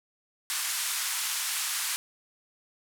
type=band-pass noise; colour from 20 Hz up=white; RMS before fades=-31 dBFS; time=0.5-1.96 s; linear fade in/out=0 ms; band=1000 to 12000 Hz; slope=24 dB/octave; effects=none